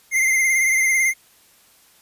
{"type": "tone with vibrato", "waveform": "square", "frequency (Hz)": 2093, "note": "C7", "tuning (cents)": 0, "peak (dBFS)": -16, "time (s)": [0.11, 1.14], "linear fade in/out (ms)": 50, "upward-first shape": "triangle", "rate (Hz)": 18, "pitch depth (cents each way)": 51, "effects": ["white hiss -54 dBFS RMS until 2.01 s", "resampled to 32000 Hz"]}